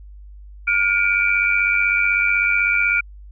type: tone cluster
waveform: sine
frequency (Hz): 1424 / 2311 / 2407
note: F6 / D7 / D7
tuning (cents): +33 / -28 / +42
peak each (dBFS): -20 / -18 / -21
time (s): 0.67-3.01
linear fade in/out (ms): 10
effects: added 50 Hz sine -37 dBFS peak until 3.31 s